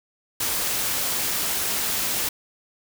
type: noise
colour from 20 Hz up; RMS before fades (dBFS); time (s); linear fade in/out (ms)
white; -25; 0.4-2.29; 5
effects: none